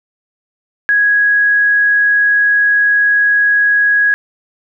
sine tone, 1661.2 Hz, G#6, in tune, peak -8 dBFS, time 0.89-4.14 s, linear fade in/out 0 ms, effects none

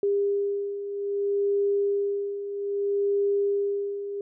sine beating tone pair, 401.9 / 402.52 Hz, G4 / G4, +43 / +46 cents, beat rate 0.62 Hz, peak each -30 / -24 dBFS, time 0.03-4.21 s, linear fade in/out 2 ms, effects none

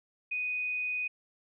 sine tone, 2489 Hz, D#7, in tune, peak -30 dBFS, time 0.31-1.08 s, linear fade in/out 10 ms, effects none

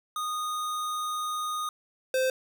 square tone pair in turn, 1235 / 519.3 Hz, D#6 / C5, -13 / -13 cents, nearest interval octave + minor third, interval 1500 cents, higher first, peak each -30 / -24 dBFS, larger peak second, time 0.16-1.69 / 2.14-2.3 s, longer first, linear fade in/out 2 ms, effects none

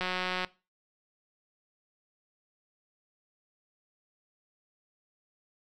click train, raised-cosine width 0.3 ms, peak -16 dBFS, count 81, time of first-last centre 0.01-0.447 s, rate 183 Hz, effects noise-tail reverb RT60 0.3 s tail -20 dB re dry

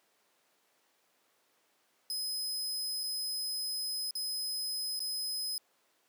sawtooth tone with dropouts, 5060 Hz, D#8, 28 cents sharp, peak -31 dBFS, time 2.1-5.58 s, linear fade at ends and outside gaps 1 ms, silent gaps 3.034-3.037 / 4.109-4.153 / 4.993-5.003 s, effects pink hiss -71 dBFS RMS until 6.08 s + high-pass 400 Hz 12 dB/octave

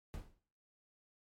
brown noise with exponential decay, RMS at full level -39 dBFS, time 0.14-0.39 s, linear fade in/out 0 ms, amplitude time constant 53 ms, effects noise-tail reverb RT60 0.5 s tail -17 dB re dry + MP3 64 kbps

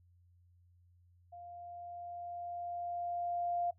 sine tone with level ramp, 698.5 Hz, F5, in tune, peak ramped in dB -48 to -31 dBFS, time 1.32-3.71 s, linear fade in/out 10 ms, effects noise-tail reverb RT60 0.1 s tail -17 dB re dry + added 88 Hz sine -63 dBFS peak until 3.78 s

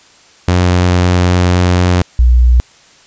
sawtooth / sine tone pair in turn, 89.6 / 60.67 Hz, F2 / B1, +45 / -30 cents, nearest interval perfect fifth, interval 675 cents, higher first, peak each -4 / -4 dBFS, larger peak neither, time 0.48-2.02 / 2.19-2.6 s, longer first, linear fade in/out 0 ms, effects white hiss -44 dBFS RMS until 3.06 s + resampled to 16000 Hz

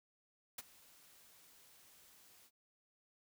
white noise with ADSR envelope, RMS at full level -43 dBFS, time 0.58-2.51 s, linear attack 6 ms, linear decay 28 ms, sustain -21 dB, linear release 56 ms, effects none

